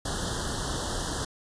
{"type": "band-stop noise", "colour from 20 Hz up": "pink", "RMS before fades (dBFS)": -31, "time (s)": [0.05, 1.25], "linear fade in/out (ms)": 5, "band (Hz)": [1800, 3000], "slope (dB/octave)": 96, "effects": ["resampled to 22050 Hz"]}